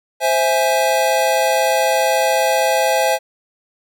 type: chord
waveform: square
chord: C augmented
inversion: none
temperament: equal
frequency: 523.3 / 659.3 / 830.6 Hz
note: C5 / E5 / G#5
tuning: 0 / 0 / 0 cents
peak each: -19 dBFS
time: 0.2-3.19 s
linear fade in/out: 50 ms
effects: none